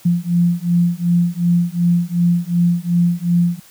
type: beating tone pair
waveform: sine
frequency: 172.1 / 174.8 Hz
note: F3 / F3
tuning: -25 / +2 cents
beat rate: 2.7 Hz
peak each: -16 dBFS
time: 0.05-3.6 s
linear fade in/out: 10 ms
effects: white hiss -46 dBFS RMS until 3.7 s